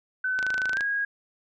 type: tone with pitch glide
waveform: sine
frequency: 1514 to 1641.5 Hz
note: F#6 to G#6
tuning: +39 to -21 cents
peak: -24 dBFS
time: 0.24-1.05 s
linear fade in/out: 5 ms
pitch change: +140 cents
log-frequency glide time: 0.73-0.8 s
type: click train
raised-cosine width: 0.2 ms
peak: -16 dBFS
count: 12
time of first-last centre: 0.39-0.808 s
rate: 26.3 Hz
effects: none